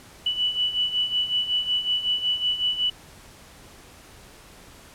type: beating tone pair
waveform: sine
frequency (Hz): 2960 / 2965.4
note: F#7 / F#7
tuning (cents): 0 / +3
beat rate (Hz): 5.4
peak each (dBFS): -28 / -23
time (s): 0.26-2.9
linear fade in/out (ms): 5
effects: pink hiss -48 dBFS RMS until 4.94 s + low-pass 12000 Hz 12 dB/octave